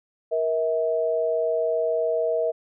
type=tone pair together; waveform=sine; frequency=471.8 / 644.7 Hz; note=A#4 / E5; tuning=+21 / -39 cents; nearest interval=perfect fourth; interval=540 cents; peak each=-24 / -23 dBFS; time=0.31-2.52 s; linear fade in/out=20 ms; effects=none